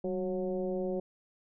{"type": "tone with frequency modulation", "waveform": "sine", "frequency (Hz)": 370, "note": "F#4", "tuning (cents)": 0, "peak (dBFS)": -30, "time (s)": [0.04, 1], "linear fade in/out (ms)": 5, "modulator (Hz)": 179, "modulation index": 1.2, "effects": []}